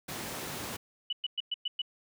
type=high-pass noise; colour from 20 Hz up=pink; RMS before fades=-39 dBFS; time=0.08-0.77 s; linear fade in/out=10 ms; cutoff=110 Hz; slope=12 dB/octave
type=tone bursts; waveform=sine; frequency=2960 Hz; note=F#7; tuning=in tune; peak=-29 dBFS; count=6; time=1.1-1.818 s; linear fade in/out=5 ms; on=28 ms; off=110 ms
effects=none